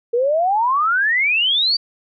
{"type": "exponential sweep", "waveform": "sine", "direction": "up", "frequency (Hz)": [459, 4699], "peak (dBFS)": -14, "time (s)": [0.13, 1.77], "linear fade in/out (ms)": 10, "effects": []}